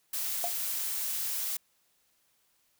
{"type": "noise", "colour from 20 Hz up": "blue", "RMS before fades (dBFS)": -33, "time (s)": [0.13, 1.57], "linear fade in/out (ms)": 5}
{"type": "tone with exponential decay", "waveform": "sine", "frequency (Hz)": 698.5, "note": "F5", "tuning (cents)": 0, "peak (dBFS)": -26, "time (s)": [0.44, 0.54], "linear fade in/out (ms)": 1, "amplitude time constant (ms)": 20}
{"effects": ["white hiss -71 dBFS RMS until 2.79 s"]}